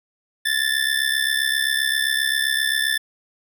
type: ring-modulated tone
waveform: 25% pulse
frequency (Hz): 1760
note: A6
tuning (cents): 0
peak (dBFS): -12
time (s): 0.45-2.98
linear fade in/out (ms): 10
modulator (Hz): 33.8
effects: none